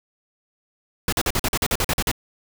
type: noise bursts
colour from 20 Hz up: pink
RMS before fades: -21 dBFS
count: 12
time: 1.08-2.115 s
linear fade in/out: 2 ms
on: 45 ms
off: 45 ms
effects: none